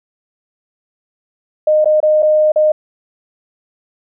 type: tone with dropouts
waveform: sine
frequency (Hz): 614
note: D#5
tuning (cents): -23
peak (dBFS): -8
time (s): 1.67-2.72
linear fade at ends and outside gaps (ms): 5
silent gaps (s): 1.845-1.856 / 2.003-2.028 / 2.224-2.228 / 2.52-2.559
effects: none